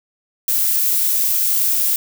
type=noise; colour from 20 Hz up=violet; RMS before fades=-17 dBFS; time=0.48-1.96 s; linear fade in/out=2 ms; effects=none